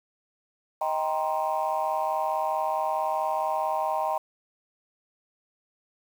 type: chord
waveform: sine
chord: C minor seventh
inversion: first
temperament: just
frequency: 627.9 / 784.9 / 941.9 / 1046.5 Hz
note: Eb5 / G5 / Bb5 / C6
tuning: +16 / +2 / +18 / 0 cents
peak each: -29 / -28 / -29 / -32 dBFS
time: 0.81-4.18 s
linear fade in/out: 5 ms
effects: tanh soft clip ceiling -16 dBFS + 8-bit